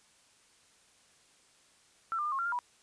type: tone with pitch steps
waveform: sine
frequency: 1341 / 1196 / 1206 / 1082 / 1374 / 1402 / 977 Hz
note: E6 / D6 / D6 / C#6 / F6 / F6 / B5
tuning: +29 / +31 / +46 / -42 / -29 / +6 / -19 cents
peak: -30 dBFS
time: 2.12-2.589 s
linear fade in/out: 0 ms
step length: 67 ms
effects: white hiss -64 dBFS RMS until 2.82 s + resampled to 22050 Hz